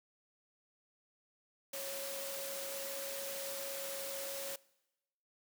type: tone in noise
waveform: sine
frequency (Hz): 550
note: C#5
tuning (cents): -14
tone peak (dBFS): -44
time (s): 1.73-4.56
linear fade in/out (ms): 5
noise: white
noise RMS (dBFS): -43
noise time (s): 1.73-4.56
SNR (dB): -4
effects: noise-tail reverb RT60 1.0 s tail -23 dB re dry + high-pass 200 Hz 12 dB/octave